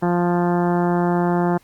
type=harmonic tone; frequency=175.1 Hz; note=F3; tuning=5 cents sharp; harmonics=1 / 2 / 3 / 4 / 5 / 6 / 7 / 8 / 9 / 10; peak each=-19 / -21 / -30 / -25 / -27 / -32 / -35 / -36 / -38 / -40 dBFS; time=0.02-1.58 s; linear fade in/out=10 ms; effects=pink hiss -55 dBFS RMS until 1.63 s + Opus 48 kbps